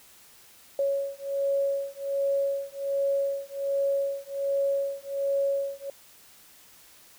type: beating tone pair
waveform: sine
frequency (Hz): 554.4 / 555.7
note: C#5 / C#5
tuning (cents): 0 / +4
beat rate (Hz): 1.3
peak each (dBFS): -28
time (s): 0.79-5.9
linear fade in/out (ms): 2
effects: white hiss -54 dBFS RMS until 7.18 s